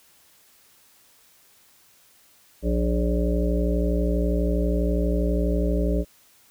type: harmonic tone with a mistuned harmonic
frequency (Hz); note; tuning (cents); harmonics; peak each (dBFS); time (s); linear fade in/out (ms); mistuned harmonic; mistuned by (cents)
59.1; A#1; +24; 1 / 3 / 5 / 7 / 9 / 10; -22 / -27 / -29 / -30 / -32 / -32; 2.62-6.05; 50; 9; +22
effects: white hiss -57 dBFS RMS until 6.5 s